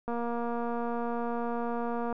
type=click train; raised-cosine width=1 ms; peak=-21 dBFS; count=484; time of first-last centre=0.08-2.127 s; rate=236 Hz; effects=none